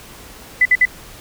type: tone bursts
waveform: sine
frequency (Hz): 2000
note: B6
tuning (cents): +21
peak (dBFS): -8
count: 3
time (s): 0.61-0.854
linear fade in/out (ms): 5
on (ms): 44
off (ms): 56
effects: pink hiss -39 dBFS RMS until 1.2 s